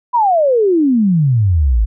sine exponential sweep, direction down, 1006 to 49.64 Hz, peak -9 dBFS, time 0.13-1.86 s, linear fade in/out 20 ms, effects none

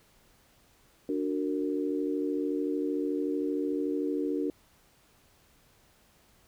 sine chord, D augmented, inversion none, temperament just, 293.7 / 367.1 / 458.9 Hz, D4 / F#4 / A#4, 0 / -14 / -27 cents, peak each -30 / -33 / -34 dBFS, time 1.09-4.5 s, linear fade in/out 2 ms, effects pink hiss -63 dBFS RMS until 6.47 s

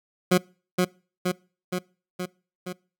20% pulse tone with echo, 181.2 Hz, F#3, 36 cents flat, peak -11 dBFS, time 0.31-0.38 s, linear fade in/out 10 ms, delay 470 ms, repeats 5, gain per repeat -3 dB, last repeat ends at 2.73 s, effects noise-tail reverb RT60 0.4 s tail -25 dB re dry

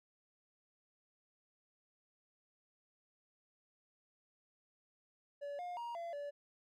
triangle tone with pitch steps, 572 / 711 / 944 / 680 / 576 Hz, D5 / F5 / A#5 / F5 / D5, -46 / +31 / +22 / -46 / -34 cents, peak -39 dBFS, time 5.41-6.31 s, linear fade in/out 20 ms, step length 180 ms, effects none

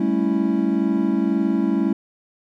triangle chord, A dominant seventh, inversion third, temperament equal with one note detuned, 198.05 / 220 / 277.2 / 329.6 Hz, G3 / A3 / C#4 / E4, +18 / 0 / 0 / 0 cents, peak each -21 dBFS, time 0-1.93 s, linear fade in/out 5 ms, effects none

